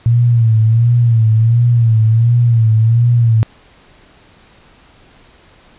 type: tone with vibrato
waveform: sine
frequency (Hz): 115.1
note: A#2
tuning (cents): -22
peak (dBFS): -7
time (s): 0.06-3.43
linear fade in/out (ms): 0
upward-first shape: sine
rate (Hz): 1.4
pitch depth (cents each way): 77
effects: pink hiss -46 dBFS RMS until 5.78 s + resampled to 8000 Hz